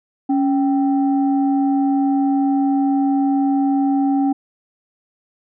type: tone pair together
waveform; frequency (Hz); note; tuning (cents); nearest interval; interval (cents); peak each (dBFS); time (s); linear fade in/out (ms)
sine; 277.7 / 780; C#4 / G5; +3 / -9; octave + tritone; 1788; -14 / -22; 0.29-4.33; 10
effects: tanh soft clip ceiling -7 dBFS

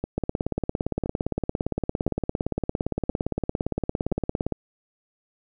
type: two click trains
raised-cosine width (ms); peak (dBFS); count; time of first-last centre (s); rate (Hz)
2; -11 / -14; 77 / 5; 0.18-4.523 / 0.04-4.117; 17.5 / 0.981
effects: none

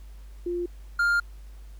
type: tone pair in turn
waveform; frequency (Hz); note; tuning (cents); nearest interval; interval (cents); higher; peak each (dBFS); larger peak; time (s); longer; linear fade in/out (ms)
sine / triangle; 350 / 1403.2; F4 / F6; +4 / +8; 2 octaves; 2404; second; -26 / -18; second; 0.46-0.66 / 0.99-1.2; second; 5
effects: added 50 Hz sine -41 dBFS peak until 1.79 s + pink hiss -60 dBFS RMS until 1.79 s

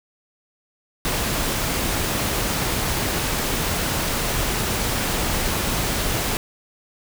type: noise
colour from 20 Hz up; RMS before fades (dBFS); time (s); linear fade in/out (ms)
pink; -23; 1.05-6.37; 0
effects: none

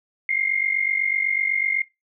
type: tone pair together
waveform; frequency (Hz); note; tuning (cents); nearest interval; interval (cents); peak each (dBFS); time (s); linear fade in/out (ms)
sine; 2100 / 2148; C7 / C7; +6 / +45; unison; 39; -23; 0.29-1.82; 2
effects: noise-tail reverb RT60 0.2 s tail -17 dB re dry

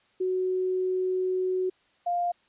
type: tone pair in turn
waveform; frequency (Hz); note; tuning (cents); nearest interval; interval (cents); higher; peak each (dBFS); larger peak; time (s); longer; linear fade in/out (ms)
sine; 370.6 / 701; F#4 / F5; +3 / +6; major seventh; 1103; second; -24; neither; 0.2-1.7 / 2.06-2.32; first; 10
effects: white hiss -65 dBFS RMS until 2.48 s + resampled to 8000 Hz

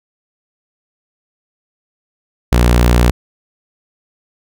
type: tone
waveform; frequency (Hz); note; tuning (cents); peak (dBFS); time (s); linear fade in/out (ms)
sawtooth; 59.9; A#1; +48; -4; 2.52-3.11; 5
effects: none

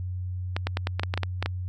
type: clicks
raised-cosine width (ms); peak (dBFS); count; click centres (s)
0.3; -11; 11; 0.565 / 0.67 / 0.771 / 0.871 / 0.996 / 1.034 / 1.139 / 1.176 / 1.233 / 1.426 / 1.46
effects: added 91 Hz sine -29 dBFS peak until 1.68 s

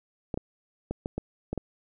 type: clicks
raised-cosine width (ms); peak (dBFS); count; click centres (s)
2; -17; 7; 0.342 / 0.375 / 0.91 / 1.059 / 1.18 / 1.53 / 1.577
effects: none

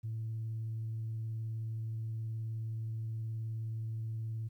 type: tone with vibrato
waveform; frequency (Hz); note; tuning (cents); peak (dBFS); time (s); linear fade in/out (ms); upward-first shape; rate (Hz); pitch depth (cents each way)
sine; 111.7; A2; +27; -34; 0.03-4.49; 20; square; 19; 11
effects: tanh soft clip ceiling -32 dBFS + 12-bit

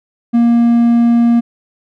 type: tone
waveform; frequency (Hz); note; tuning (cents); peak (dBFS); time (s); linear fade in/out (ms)
triangle; 235.2; A#3; +16; -5; 0.33-1.41; 20
effects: none

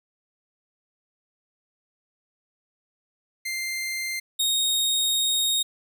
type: tone pair in turn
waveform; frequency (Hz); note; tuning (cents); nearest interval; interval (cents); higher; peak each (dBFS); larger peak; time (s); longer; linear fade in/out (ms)
sawtooth; 2093 / 3729; C7 / A#7; 0 / 0; minor seventh; 1000; second; -24 / -18; second; 3.45-4.2 / 4.39-5.63; second; 10
effects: none

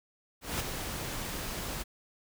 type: noise with ADSR envelope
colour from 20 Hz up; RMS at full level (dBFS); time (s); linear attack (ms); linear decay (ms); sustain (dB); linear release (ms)
pink; -31; 0.41-1.84; 190; 12; -6; 27
effects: none

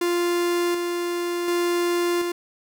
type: tone with tremolo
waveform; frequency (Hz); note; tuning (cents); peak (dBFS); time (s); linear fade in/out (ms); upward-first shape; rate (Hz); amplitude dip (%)
45% pulse; 348.6; F4; -3; -20; 0.01-2.32; 5; square; 0.68; 35
effects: none

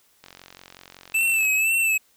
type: click train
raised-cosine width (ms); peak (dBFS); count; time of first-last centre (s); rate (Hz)
0.2; -25; 56; 0.24-1.451; 45.4
type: tone with vibrato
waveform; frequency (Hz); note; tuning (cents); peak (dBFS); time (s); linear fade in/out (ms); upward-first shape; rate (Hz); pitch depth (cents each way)
square; 2626; E7; -7; -19; 1.14-1.98; 10; sine; 2; 55
effects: white hiss -61 dBFS RMS until 2.16 s

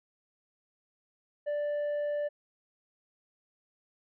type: tone with tanh clipping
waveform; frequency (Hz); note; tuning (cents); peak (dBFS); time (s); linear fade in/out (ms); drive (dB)
sine; 587.3; D5; 0; -30; 1.46-2.29; 20; 4
effects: none

